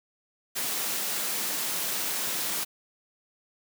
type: high-pass noise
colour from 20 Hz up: white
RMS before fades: -30 dBFS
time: 0.55-2.65 s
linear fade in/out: 20 ms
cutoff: 150 Hz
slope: 24 dB/octave
effects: none